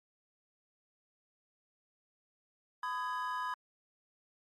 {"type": "chord", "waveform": "triangle", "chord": "G# minor", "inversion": "first", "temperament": "equal with one note detuned", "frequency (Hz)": [1005.6, 1244.5, 1661.2], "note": ["B5", "D#6", "G#6"], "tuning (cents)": [31, 0, 0], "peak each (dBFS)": [-34, -39, -40], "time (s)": [2.83, 3.54], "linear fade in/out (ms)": 2, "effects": ["MP3 64 kbps"]}